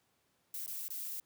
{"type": "noise with dropouts", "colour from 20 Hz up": "violet", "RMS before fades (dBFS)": -41, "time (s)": [0.54, 1.2], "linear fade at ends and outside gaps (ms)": 2, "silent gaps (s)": [[0.663, 0.677], [0.882, 0.903]], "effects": ["pink hiss -75 dBFS RMS until 1.25 s", "high-pass 100 Hz 12 dB/octave"]}